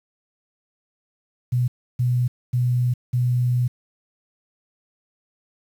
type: tone bursts at uneven times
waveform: sine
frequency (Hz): 123.47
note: B2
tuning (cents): 0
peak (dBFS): -17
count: 4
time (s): 1.52-1.68 / 1.99-2.28 / 2.53-2.94 / 3.13-3.68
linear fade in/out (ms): 10
effects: 8-bit